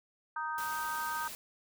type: harmonic tone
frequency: 311.1 Hz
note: D#4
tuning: in tune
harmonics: 3 / 4 / 5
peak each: -37 / -38 / -39 dBFS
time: 0.36-1.28 s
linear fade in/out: 5 ms
type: noise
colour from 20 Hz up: white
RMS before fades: -44 dBFS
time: 0.58-1.35 s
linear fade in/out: 0 ms
effects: none